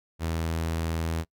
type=tone; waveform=sawtooth; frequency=81.8 Hz; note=E2; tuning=13 cents flat; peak=-23 dBFS; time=0.19-1.25 s; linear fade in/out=50 ms; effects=noise-tail reverb RT60 0.1 s tail -24 dB re dry